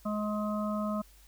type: harmonic tone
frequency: 210.7 Hz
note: G#3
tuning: 25 cents sharp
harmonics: 1 / 3 / 5 / 6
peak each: -31 / -36 / -41 / -39 dBFS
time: 0.05-1.02 s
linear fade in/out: 10 ms
effects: added 50 Hz sine -56 dBFS peak until 1.27 s + white hiss -61 dBFS RMS until 1.27 s